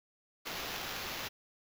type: noise with sample-and-hold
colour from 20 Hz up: white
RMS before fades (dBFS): -40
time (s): 0.45-1.29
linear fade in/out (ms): 20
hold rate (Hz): 8820
effects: none